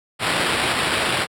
blue noise with sample-and-hold, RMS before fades -21 dBFS, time 0.19-1.27 s, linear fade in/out 50 ms, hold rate 6300 Hz, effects high-pass 80 Hz 12 dB/octave + low-pass 11000 Hz 12 dB/octave

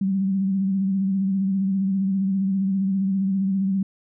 sine tone with vibrato, 193.2 Hz, G3, 25 cents flat, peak -19 dBFS, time 0.01-3.83 s, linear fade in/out 5 ms, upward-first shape sine, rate 15 Hz, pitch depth 42 cents each way, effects none

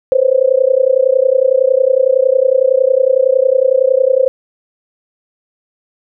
sine tone with amplitude modulation, 523.3 Hz, C5, in tune, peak -4 dBFS, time 0.12-4.28 s, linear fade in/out 0 ms, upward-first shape sine, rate 30.9 Hz, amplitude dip 95%, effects none

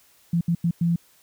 sine tone bursts at uneven times, 169.8 Hz, F3, 48 cents flat, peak -18 dBFS, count 4, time 0.33-0.41 / 0.48-0.55 / 0.64-0.71 / 0.81-0.96 s, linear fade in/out 5 ms, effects white hiss -58 dBFS RMS until 1.22 s

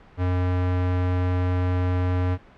square tone, 90.5 Hz, F#2, 38 cents flat, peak -21 dBFS, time 0.17-2.38 s, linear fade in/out 50 ms, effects pink hiss -50 dBFS RMS until 2.57 s + low-pass 2000 Hz 12 dB/octave

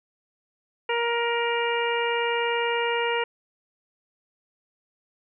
harmonic tone, 470.3 Hz, A#4, 15 cents sharp, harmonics 1 / 2 / 3 / 4 / 5 / 6, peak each -26 / -28 / -33 / -32 / -32 / -32 dBFS, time 0.89-3.24 s, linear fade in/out 5 ms, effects none

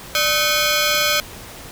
10% pulse ring-modulated tone, 932.3 Hz, A#5, in tune, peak -4 dBFS, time 0.15-1.2 s, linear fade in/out 0 ms, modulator 339 Hz, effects pink hiss -37 dBFS RMS until 1.71 s

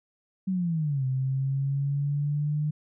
sine linear two-way sweep, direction down then up, 192.7 to 130 to 151.3 Hz, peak -24 dBFS, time 0.47-2.71 s, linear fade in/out 10 ms, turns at 1.05 s, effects none

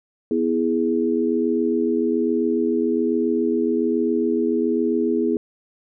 sine chord, E major, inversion second, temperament equal with one note detuned, 246.9 / 328.1 / 415.3 Hz, B3 / E4 / G#4, 0 / -8 / 0 cents, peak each -22 dBFS, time 0.31-5.37 s, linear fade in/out 2 ms, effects none

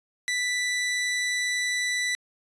sawtooth tone, 1978 Hz, B6, 2 cents sharp, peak -21 dBFS, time 0.28-2.15 s, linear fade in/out 0 ms, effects resampled to 22050 Hz

